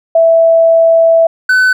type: tone pair in turn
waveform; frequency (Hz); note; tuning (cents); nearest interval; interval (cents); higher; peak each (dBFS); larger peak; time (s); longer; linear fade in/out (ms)
sine / triangle; 659.3 / 1509.4; E5 / F#6; 0 / +34; octave + major second; 1434; second; -4; neither; 0.15-1.27 / 1.49-1.73; first; 5
effects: none